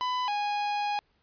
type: tone pair in turn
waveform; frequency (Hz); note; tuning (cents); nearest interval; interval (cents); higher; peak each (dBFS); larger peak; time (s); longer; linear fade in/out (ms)
45% pulse; 1000 / 825.5; B5 / G#5; +21 / -11; minor third; 332; first; -27; neither; 0.01-0.28 / 0.28-0.99; second; 0
effects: pink hiss -70 dBFS RMS until 1.22 s + resampled to 11025 Hz